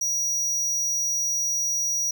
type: tone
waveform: square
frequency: 5780 Hz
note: F#8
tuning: 41 cents flat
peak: -23 dBFS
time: 0.01-2.11 s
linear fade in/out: 5 ms
effects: none